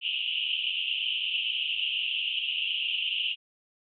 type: band-pass noise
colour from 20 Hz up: white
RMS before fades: -30 dBFS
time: 0.01-3.36 s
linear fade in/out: 50 ms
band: 2700 to 3100 Hz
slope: 96 dB/octave
effects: none